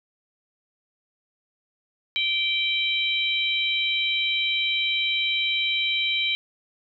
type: harmonic tone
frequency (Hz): 780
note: G5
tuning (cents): -9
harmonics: 3 / 4 / 5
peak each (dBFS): -25 / -26 / -27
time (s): 2.16-6.35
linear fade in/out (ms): 0
effects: none